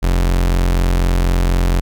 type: tone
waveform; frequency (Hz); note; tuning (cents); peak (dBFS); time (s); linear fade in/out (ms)
40% pulse; 44.14; F1; +19; -11; 0.02-1.81; 20
effects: none